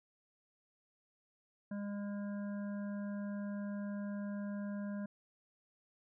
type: harmonic tone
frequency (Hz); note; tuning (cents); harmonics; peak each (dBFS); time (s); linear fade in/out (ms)
203.1; G#3; -38; 1 / 3 / 5 / 7 / 8; -38 / -49 / -58 / -59 / -57; 1.71-5.06; 5
effects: none